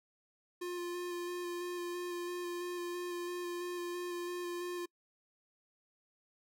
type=tone with vibrato; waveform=square; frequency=352.2 Hz; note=F4; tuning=15 cents sharp; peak=-38 dBFS; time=0.61-4.86 s; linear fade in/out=10 ms; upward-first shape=square; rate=3 Hz; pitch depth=12 cents each way; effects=noise-tail reverb RT60 0.1 s tail -25 dB re dry